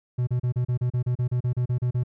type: tone bursts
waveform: triangle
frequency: 123.6 Hz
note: B2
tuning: 2 cents sharp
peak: -19 dBFS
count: 15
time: 0.18-2.036 s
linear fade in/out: 10 ms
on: 92 ms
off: 34 ms
effects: none